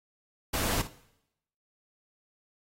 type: noise with echo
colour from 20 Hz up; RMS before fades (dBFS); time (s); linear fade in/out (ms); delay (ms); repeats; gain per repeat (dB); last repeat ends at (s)
pink; -30; 0.53-0.82; 10; 56; 1; -14; 0.876
effects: noise-tail reverb RT60 0.8 s tail -18 dB re dry + AAC 48 kbps